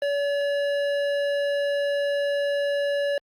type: tone with hard clipping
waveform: triangle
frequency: 570 Hz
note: C#5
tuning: 48 cents sharp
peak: -24 dBFS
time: 0.02-3.18 s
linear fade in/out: 2 ms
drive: 16 dB
effects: Opus 32 kbps